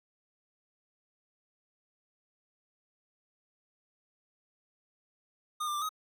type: tone with pitch steps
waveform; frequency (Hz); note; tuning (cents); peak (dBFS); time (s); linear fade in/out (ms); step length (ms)
square; 1224 / 1191 / 1181 / 1262; D#6 / D6 / D6 / D#6; -29 / +24 / +9 / +24; -32; 5.6-5.892; 10; 73
effects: none